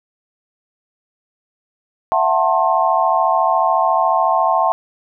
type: chord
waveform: sine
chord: F# half-diminished seventh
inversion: third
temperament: just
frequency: 666 / 740 / 888 / 1065.6 Hz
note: E5 / F#5 / A5 / C6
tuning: +18 / 0 / +16 / +31 cents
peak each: -18 dBFS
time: 2.12-4.72 s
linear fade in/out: 0 ms
effects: none

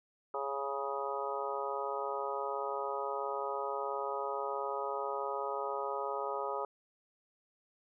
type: harmonic tone with a mistuned harmonic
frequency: 138.59 Hz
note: C#3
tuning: in tune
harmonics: 3 / 4 / 5 / 6 / 7 / 8 / 9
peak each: -40 / -40 / -44 / -42 / -41 / -50 / -40 dBFS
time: 0.34-6.65 s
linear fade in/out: 2 ms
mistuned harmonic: 8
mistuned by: -22 cents
effects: none

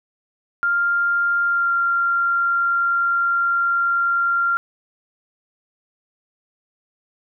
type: tone with pitch glide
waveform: sine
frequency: 1396.9 to 1384.8 Hz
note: F6 to F6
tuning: 0 to -15 cents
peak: -16 dBFS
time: 0.63-4.57 s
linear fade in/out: 0 ms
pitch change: -15 cents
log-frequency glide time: 1.45-1.71 s
effects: none

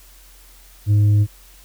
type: tone with tanh clipping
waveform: triangle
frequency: 103.83 Hz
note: G#2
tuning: in tune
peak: -12 dBFS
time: 0.86-1.27 s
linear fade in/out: 50 ms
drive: 8 dB
effects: added 44 Hz sine -46 dBFS peak until 1.64 s + white hiss -49 dBFS RMS until 1.64 s

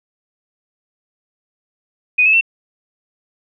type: tone with pitch steps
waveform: sine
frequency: 2489 / 2590 / 2696 Hz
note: D#7 / E7 / E7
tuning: 0 / -31 / +38 cents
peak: -9 dBFS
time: 2.18-2.411 s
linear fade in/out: 10 ms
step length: 77 ms
effects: none

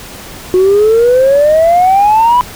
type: exponential sweep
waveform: sine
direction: up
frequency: 362.5 to 1000 Hz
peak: -3 dBFS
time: 0.54-2.41 s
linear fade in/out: 0 ms
effects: tanh soft clip ceiling -2 dBFS + pink hiss -29 dBFS RMS until 2.55 s

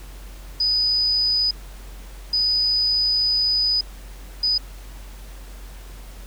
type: tone bursts at uneven times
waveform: sine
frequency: 4978 Hz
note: D#8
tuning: in tune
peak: -17 dBFS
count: 3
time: 0.6-1.51 / 2.33-3.81 / 4.43-4.58 s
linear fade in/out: 5 ms
effects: added 46 Hz sine -36 dBFS peak until 6.26 s + pink hiss -46 dBFS RMS until 6.26 s

